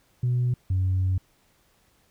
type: tone pair in turn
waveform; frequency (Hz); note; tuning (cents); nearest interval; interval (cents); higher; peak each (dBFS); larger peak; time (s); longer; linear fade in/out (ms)
sine; 123.47 / 93.24; B2 / F#2; 0 / +14; perfect fourth; 486; first; -19; neither; 0.23-0.54 / 0.7-1.18; second; 5
effects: tanh soft clip ceiling -18 dBFS + pink hiss -64 dBFS RMS until 2.1 s